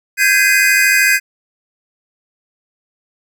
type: chord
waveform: square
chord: Ab major seventh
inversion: third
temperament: equal with one note detuned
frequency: 1568 / 1661.2 / 2049 / 2489 Hz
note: G6 / Ab6 / C7 / Eb7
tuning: 0 / 0 / -37 / 0 cents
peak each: -16 dBFS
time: 0.17-1.2 s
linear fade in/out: 50 ms
effects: none